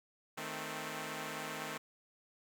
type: chord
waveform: 5% pulse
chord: A diminished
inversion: second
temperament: equal with one note detuned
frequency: 156.01 / 220 / 261.6 Hz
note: Eb3 / A3 / C4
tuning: +5 / 0 / 0 cents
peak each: -33 dBFS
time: 0.37-1.78 s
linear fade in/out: 10 ms
effects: none